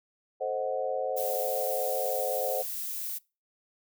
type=chord; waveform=sine; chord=A diminished seventh; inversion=none; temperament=equal; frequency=440 / 523.3 / 622.3 / 740 Hz; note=A4 / C5 / Eb5 / Gb5; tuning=0 / 0 / 0 / 0 cents; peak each=-37 / -31 / -35 / -34 dBFS; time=0.4-2.63 s; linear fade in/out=20 ms
type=noise; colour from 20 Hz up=violet; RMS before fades=-35 dBFS; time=1.16-3.19 s; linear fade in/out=20 ms
effects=noise-tail reverb RT60 0.3 s tail -24 dB re dry